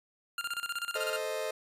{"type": "tone with tremolo", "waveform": "25% pulse", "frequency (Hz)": 1396.9, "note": "F6", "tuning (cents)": 0, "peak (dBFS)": -28, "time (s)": [0.38, 1.18], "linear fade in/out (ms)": 2, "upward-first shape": "square", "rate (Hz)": 16, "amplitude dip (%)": 80}
{"type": "chord", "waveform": "40% pulse", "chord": "A diminished", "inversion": "none", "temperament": "equal", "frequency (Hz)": [440, 523.3, 622.3], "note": ["A4", "C5", "Eb5"], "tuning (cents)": [0, 0, 0], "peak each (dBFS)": [-37, -37, -35], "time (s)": [0.95, 1.51], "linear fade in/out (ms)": 5}
{"effects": ["resampled to 32000 Hz"]}